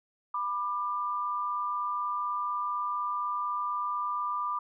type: tone pair together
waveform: sine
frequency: 987.8 / 1191.9 Hz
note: B5 / D6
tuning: 0 / +25 cents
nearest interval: minor third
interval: 325 cents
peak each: -34 / -30 dBFS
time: 0.34-4.59 s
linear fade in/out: 5 ms
effects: none